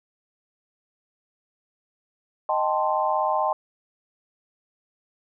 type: chord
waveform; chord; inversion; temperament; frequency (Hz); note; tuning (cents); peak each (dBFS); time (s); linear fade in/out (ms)
sine; A half-diminished seventh; second; equal; 622.3 / 784 / 880 / 1046.5; Eb5 / G5 / A5 / C6; 0 / 0 / 0 / 0; -26; 2.49-3.53; 2
effects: none